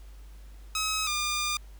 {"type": "tone pair in turn", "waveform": "10% pulse", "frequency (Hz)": [1278, 1204.7], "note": ["D#6", "D6"], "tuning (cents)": [46, 44], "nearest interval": "minor second", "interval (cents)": 102, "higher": "first", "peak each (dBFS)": -19, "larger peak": "neither", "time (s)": [[0.75, 1.07], [1.07, 1.57]], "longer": "second", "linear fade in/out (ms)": 2, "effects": ["added 50 Hz sine -44 dBFS peak until 1.79 s", "pink hiss -60 dBFS RMS until 1.79 s"]}